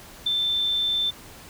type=tone with ADSR envelope; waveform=sine; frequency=3549 Hz; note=A7; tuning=14 cents sharp; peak=-19 dBFS; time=0.26-1.11 s; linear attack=7 ms; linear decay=12 ms; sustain=-2 dB; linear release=17 ms; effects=pink hiss -45 dBFS RMS until 1.49 s